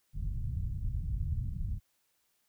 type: low-pass noise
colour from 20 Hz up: pink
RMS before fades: -34 dBFS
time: 0.13-1.8 s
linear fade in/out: 50 ms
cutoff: 130 Hz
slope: 24 dB/octave
effects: white hiss -75 dBFS RMS until 2.48 s